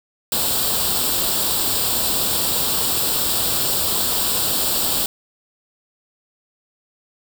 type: noise with comb filter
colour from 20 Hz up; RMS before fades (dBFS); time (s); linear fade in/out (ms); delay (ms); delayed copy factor
white; -20; 0.32-5.06; 2; 0.24; +0.7
effects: none